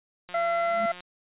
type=click train; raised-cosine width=0.2 ms; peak=-25 dBFS; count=129; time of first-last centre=0.29-1.005 s; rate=179 Hz
type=harmonic tone; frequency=679 Hz; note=F5; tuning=49 cents flat; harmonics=1 / 2 / 3; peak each=-24 / -30 / -34 dBFS; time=0.34-0.92 s; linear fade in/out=5 ms
type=tone with exponential growth; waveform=triangle; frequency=210.8 Hz; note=G#3; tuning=26 cents sharp; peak=-28 dBFS; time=0.59-0.86 s; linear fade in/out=5 ms; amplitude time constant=57 ms
effects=resampled to 8000 Hz